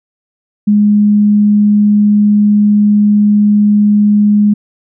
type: tone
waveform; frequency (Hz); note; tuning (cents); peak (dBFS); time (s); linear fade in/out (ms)
sine; 207.7; G#3; 0; -5; 0.67-4.54; 10
effects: none